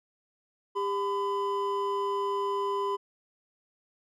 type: tone pair together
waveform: triangle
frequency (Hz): 399.3 / 1008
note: G4 / B5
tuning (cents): +32 / +35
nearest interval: octave + major third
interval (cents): 1603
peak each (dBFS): -28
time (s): 0.75-2.97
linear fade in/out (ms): 20
effects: none